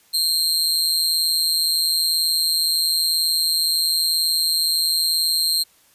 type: tone with amplitude modulation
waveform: sawtooth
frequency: 4186 Hz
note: C8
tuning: in tune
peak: -11 dBFS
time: 0.13-5.64 s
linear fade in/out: 20 ms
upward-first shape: sine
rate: 161 Hz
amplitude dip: 80%
effects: white hiss -56 dBFS RMS until 5.94 s + resampled to 32000 Hz